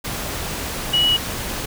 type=tone in noise; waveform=sine; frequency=2924 Hz; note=F#7; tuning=21 cents flat; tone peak=-14 dBFS; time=0.93-1.17 s; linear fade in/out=10 ms; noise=pink; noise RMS=-27 dBFS; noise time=0.04-1.66 s; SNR=+10 dB; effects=none